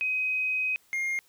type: tone pair in turn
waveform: sine / triangle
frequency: 2520 / 2127 Hz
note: D#7 / C7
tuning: +21 / +28 cents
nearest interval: minor third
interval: 293 cents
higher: first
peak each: -25 dBFS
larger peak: neither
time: 0.01-0.76 / 0.93-1.19 s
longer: first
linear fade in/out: 0 ms
effects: white hiss -63 dBFS RMS until 1.28 s